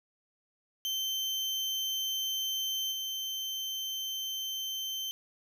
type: tone with level steps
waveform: 35% pulse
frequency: 3103 Hz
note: G7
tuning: 18 cents flat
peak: -29 / -32 dBFS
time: 0.85-5.11 s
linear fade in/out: 0 ms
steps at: 2.91 s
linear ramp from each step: 20 ms
effects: none